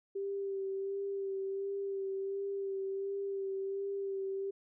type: tone with vibrato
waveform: sine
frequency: 392 Hz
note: G4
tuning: in tune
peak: -34 dBFS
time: 0.15-4.51 s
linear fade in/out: 10 ms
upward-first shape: sine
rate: 1.4 Hz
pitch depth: 22 cents each way
effects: none